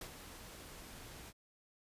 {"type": "noise with ADSR envelope", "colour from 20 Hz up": "pink", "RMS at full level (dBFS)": -45, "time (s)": [0.01, 1.33], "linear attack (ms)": 4, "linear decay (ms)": 70, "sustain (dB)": -7, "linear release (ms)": 44, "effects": ["resampled to 32000 Hz"]}